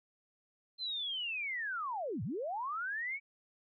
sine linear two-way sweep, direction down then up, 4151 to 92.4 to 2285 Hz, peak -35 dBFS, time 0.78-3.2 s, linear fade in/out 50 ms, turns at 2.23 s, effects none

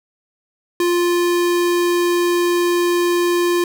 square tone, 349.5 Hz, F4, 1 cent sharp, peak -15 dBFS, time 0.8-3.64 s, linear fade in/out 2 ms, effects none

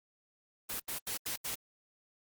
white noise bursts, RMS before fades -37 dBFS, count 5, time 0.69-1.552 s, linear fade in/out 10 ms, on 110 ms, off 78 ms, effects Opus 24 kbps

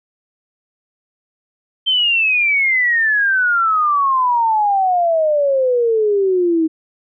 sine exponential sweep, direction down, 3136 to 314.5 Hz, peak -12 dBFS, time 1.86-6.68 s, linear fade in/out 20 ms, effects none

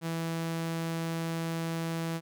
sawtooth tone, 164.81 Hz, E3, in tune, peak -27 dBFS, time 0.01-2.21 s, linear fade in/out 50 ms, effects none

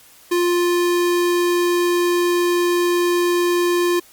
square tone, 350.5 Hz, F4, 6 cents sharp, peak -16 dBFS, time 0.31-4 s, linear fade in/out 10 ms, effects white hiss -48 dBFS RMS until 4.12 s + Opus 48 kbps

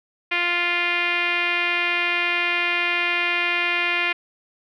5% pulse tone with low-pass filter, 349.2 Hz, F4, in tune, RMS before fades -22 dBFS, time 0.31-4.13 s, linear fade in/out 10 ms, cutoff 2400 Hz, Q 3.8, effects none

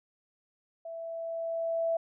sine tone with level ramp, 662 Hz, E5, 7 cents sharp, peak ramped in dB -38 to -25 dBFS, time 0.85-1.97 s, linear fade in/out 5 ms, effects none

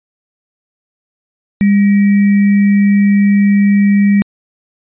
sine tone with sample-and-hold, 201.3 Hz, G3, 46 cents sharp, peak -6 dBFS, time 1.61-4.22 s, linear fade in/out 0 ms, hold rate 2100 Hz, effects resampled to 8000 Hz

